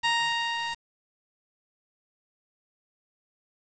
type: tone with level ramp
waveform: 15% pulse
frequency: 932.3 Hz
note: A#5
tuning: in tune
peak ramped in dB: -15 to -24 dBFS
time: 0.03-0.75 s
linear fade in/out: 20 ms
effects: resampled to 16000 Hz + 7-bit